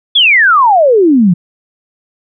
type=exponential sweep; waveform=sine; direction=down; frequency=3513 to 164.81 Hz; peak=-4 dBFS; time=0.15-1.34 s; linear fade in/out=10 ms; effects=none